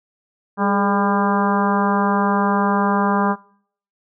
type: harmonic tone with a mistuned harmonic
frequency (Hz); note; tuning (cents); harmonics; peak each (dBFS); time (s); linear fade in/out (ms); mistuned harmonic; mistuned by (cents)
200; G3; +35; 1 / 2 / 3 / 4 / 5 / 6 / 7 / 8; -19 / -25 / -27 / -24 / -23 / -25 / -31 / -30; 0.57-3.36; 50; 2; +62
effects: noise-tail reverb RT60 0.6 s tail -22 dB re dry

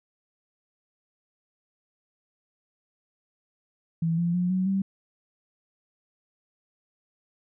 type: tone with pitch steps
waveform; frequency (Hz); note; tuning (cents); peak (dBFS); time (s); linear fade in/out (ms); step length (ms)
sine; 164.81 / 171.61 / 178.69 / 186.06 / 193.74; E3 / F3 / F3 / F#3 / G3; 0 / -30 / +40 / +10 / -20; -22; 4.02-4.82; 5; 160
effects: none

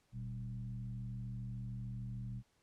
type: tone with frequency modulation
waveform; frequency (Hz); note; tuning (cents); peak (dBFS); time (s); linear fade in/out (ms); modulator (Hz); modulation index
sine; 120; B2; -49; -40; 0.12-2.43; 50; 73.2; 0.76
effects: pink hiss -75 dBFS RMS until 2.62 s + low-pass 10000 Hz 12 dB/octave

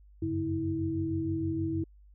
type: tone cluster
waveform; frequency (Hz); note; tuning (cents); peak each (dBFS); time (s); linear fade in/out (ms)
sine; 90.5 / 96.9 / 140.6 / 324.7; F#2 / G2 / C#3 / E4; -38 / -20 / +25 / -26; -38 / -36 / -38 / -30; 0.22-1.84; 5
effects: added 50 Hz sine -53 dBFS peak until 2.14 s

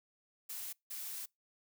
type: noise bursts at uneven times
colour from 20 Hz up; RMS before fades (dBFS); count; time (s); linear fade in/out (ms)
blue; -43; 2; 0.49-0.73 / 0.9-1.26; 10
effects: noise-tail reverb RT60 0.2 s tail -26 dB re dry

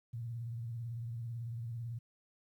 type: tone with vibrato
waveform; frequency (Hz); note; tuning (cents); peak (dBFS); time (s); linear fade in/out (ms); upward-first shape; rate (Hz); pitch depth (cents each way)
sine; 116.8; A#2; +4; -38; 0.13-1.99; 10; triangle; 18; 94
effects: 12-bit

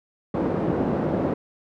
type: band-pass noise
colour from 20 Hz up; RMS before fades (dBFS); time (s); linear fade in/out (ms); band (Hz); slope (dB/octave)
pink; -24; 0.34-1.34; 5; 180 to 550; 12
effects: none

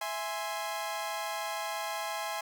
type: chord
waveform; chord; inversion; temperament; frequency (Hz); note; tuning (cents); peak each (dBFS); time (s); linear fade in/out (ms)
sawtooth; E augmented; none; equal; 659.3 / 830.6 / 1046.5; E5 / G#5 / B#5; 0 / 0 / 0; -35 / -33 / -35; 0.01-2.41; 5
effects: none

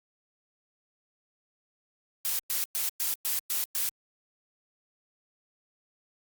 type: noise bursts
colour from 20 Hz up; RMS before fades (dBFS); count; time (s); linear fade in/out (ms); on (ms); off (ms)
blue; -29; 7; 2.25-3.89; 0; 140; 110
effects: Opus 48 kbps

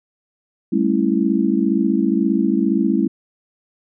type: chord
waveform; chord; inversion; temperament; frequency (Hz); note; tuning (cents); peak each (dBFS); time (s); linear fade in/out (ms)
sine; A dominant seventh; third; just; 198 / 220 / 275 / 330; G3 / A3 / C#4 / E4; +18 / 0 / -14 / +2; -20; 0.72-3.08; 10
effects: none

